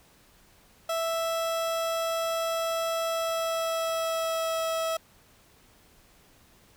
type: tone with pitch glide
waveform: 30% pulse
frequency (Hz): 659.3 to 651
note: E5 to E5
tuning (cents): 0 to -22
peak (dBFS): -24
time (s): 0.89-4.97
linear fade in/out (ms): 5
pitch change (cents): -22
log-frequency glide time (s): 3.07-4.65
effects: pink hiss -59 dBFS RMS until 6.76 s